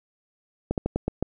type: slowing click train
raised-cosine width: 2 ms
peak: -11 dBFS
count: 6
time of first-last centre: 0.71-1.226 s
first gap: 68 ms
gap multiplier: 1.21
effects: none